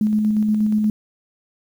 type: tone with tremolo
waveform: sine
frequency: 213.2 Hz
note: G#3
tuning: 46 cents sharp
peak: -14 dBFS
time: 0.01-0.9 s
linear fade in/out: 2 ms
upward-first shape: square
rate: 8.4 Hz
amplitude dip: 25%
effects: 8-bit